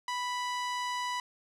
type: tone with low-pass filter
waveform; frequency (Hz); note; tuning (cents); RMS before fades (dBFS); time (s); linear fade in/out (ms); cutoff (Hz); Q
sawtooth; 987.8; B5; 0; -34; 0.08-1.2; 2; 7400; 0.69
effects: none

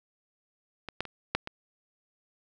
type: clicks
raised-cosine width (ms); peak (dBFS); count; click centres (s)
0.3; -21 / -13 / -25 / -9 / -20; 5; 0.887 / 1.006 / 1.053 / 1.35 / 1.474
effects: none

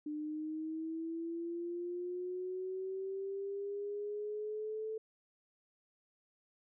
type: linear sweep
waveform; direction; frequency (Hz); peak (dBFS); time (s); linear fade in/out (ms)
sine; up; 298.9 to 440; -37; 0.06-4.98; 5
effects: none

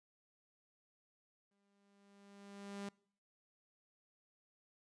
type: tone with exponential growth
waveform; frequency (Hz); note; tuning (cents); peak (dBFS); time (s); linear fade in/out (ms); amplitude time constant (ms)
sawtooth; 200.2; G3; +37; -38; 1.51-2.89; 5; 300
effects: noise-tail reverb RT60 0.6 s tail -25 dB re dry + resampled to 22050 Hz

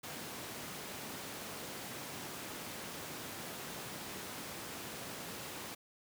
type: high-pass noise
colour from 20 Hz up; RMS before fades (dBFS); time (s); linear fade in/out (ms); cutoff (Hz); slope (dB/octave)
pink; -45; 0.03-5.75; 10; 150; 12
effects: none

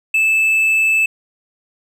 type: tone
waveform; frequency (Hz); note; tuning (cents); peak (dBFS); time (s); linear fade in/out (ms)
triangle; 2626; E7; -7; -10; 0.14-1.06; 5
effects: none

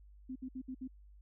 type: tone bursts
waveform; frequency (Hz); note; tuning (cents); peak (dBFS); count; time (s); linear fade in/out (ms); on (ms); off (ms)
sine; 258; C4; -24; -39; 5; 0.29-0.878; 10; 68; 62
effects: added 50 Hz sine -55 dBFS peak until 1.21 s

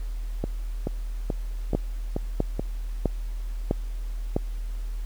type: two click trains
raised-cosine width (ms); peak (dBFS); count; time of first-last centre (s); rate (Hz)
2; -13 / -9; 6 / 5; 0.44-2.595 / 1.75-4.364; 2.32 / 1.53
effects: added 40 Hz sine -28 dBFS peak until 5.05 s + pink hiss -53 dBFS RMS until 5.05 s

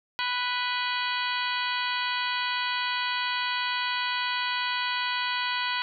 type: harmonic tone with a mistuned harmonic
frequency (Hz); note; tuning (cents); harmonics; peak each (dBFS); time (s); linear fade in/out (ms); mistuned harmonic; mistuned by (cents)
493.9; B4; 0; 2 / 3 / 4 / 5 / 6 / 7 / 8 / 9; -31 / -33 / -34 / -35 / -36 / -36 / -37 / -38; 0.19-5.82; 0; 7; -85
effects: none

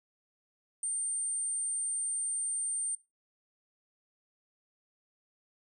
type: tone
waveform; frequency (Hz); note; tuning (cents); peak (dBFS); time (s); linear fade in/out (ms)
sine; 8870; C#9; 0; -29; 0.83-2.95; 2
effects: noise-tail reverb RT60 0.2 s tail -18 dB re dry + tanh soft clip ceiling -29 dBFS

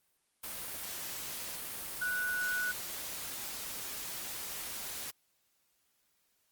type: tone in noise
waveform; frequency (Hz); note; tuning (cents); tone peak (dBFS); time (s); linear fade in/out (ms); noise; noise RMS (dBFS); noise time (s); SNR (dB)
sine; 1476; F#6; -5; -31; 2.01-2.72; 10; white; -41; 0.43-5.11; +7
effects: white hiss -75 dBFS RMS until 6.51 s + Opus 32 kbps

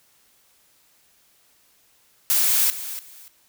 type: noise with echo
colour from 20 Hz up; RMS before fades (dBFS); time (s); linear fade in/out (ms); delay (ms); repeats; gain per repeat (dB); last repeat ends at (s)
blue; -19; 2.3-2.7; 0; 290; 2; -13; 3.28
effects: white hiss -60 dBFS RMS until 3.48 s

